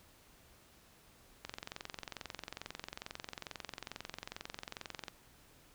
click train, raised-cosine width 0.2 ms, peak -24 dBFS, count 82, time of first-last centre 1.45-5.082 s, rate 22.3 Hz, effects pink hiss -63 dBFS RMS until 5.74 s

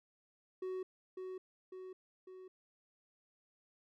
triangle tone with echo, 372.6 Hz, F#4, 12 cents sharp, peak -36 dBFS, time 0.62-0.83 s, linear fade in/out 5 ms, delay 550 ms, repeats 3, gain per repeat -4 dB, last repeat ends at 2.48 s, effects none

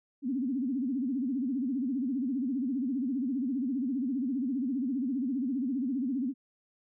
sine tone with vibrato, 259.4 Hz, C4, 15 cents flat, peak -28 dBFS, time 0.22-6.34 s, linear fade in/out 50 ms, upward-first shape sine, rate 15 Hz, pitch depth 180 cents each way, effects none

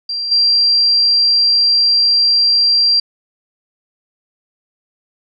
sine tone with level steps, 4734 Hz, D8, 13 cents sharp, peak -18 / -9 dBFS, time 0.09-3 s, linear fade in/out 5 ms, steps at 0.31 s, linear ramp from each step 10 ms, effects none

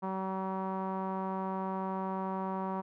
sawtooth tone with low-pass filter, 190.2 Hz, F#3, 48 cents sharp, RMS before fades -35 dBFS, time 0.02-2.82 s, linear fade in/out 20 ms, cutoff 1000 Hz, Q 4.3, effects none

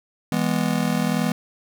square chord, E major, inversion none, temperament just, 164.81 / 206 / 247.2 Hz, E3 / G#3 / B3, 0 / -14 / +2 cents, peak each -25 dBFS, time 0.32-1.32 s, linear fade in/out 2 ms, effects none

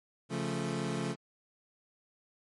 25% pulse chord, Db augmented, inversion none, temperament equal, 138.59 / 174.61 / 220 Hz, Db3 / F3 / A3, 0 / 0 / 0 cents, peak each -33 dBFS, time 0.29-1.16 s, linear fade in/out 50 ms, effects MP3 48 kbps

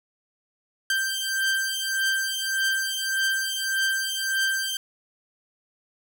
sawtooth beating tone pair, 1568 / 1569.7 Hz, G6 / G6, 0 / +2 cents, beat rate 1.7 Hz, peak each -23 dBFS, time 0.9-4.77 s, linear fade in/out 2 ms, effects none

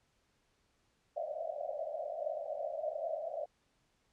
pink band-pass noise, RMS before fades -39 dBFS, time 1.16-3.46 s, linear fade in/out 10 ms, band 570 to 690 Hz, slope 96 dB/octave, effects pink hiss -75 dBFS RMS until 4.12 s + low-pass 8000 Hz 12 dB/octave

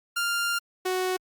sawtooth tone pair in turn, 1396.9 / 370 Hz, F6 / F#4, 0 / 0 cents, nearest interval octave + major seventh, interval 2300 cents, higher first, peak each -21 dBFS, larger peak neither, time 0.16-0.59 / 0.85-1.17 s, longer first, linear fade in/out 10 ms, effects Opus 48 kbps

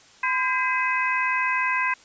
harmonic tone with a mistuned harmonic, 509 Hz, C5, 48 cents flat, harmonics 2 / 3 / 4 / 5, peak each -25 / -27 / -27 / -27 dBFS, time 0.23-1.94 s, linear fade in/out 5 ms, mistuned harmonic 3, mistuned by +79 cents, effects white hiss -52 dBFS RMS until 2.04 s + resampled to 16000 Hz

